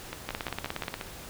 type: two click trains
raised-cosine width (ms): 0.3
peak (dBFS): -18 / -15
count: 6 / 12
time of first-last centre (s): 0.13-1.012 / 0.29-0.941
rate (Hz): 5.67 / 16.9
effects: pink hiss -44 dBFS RMS until 1.29 s